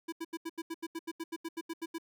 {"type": "tone bursts", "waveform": "square", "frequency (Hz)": 329.6, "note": "E4", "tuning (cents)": 0, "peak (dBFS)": -36, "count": 16, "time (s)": [0.08, 1.984], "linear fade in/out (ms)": 10, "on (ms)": 44, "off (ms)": 80, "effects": []}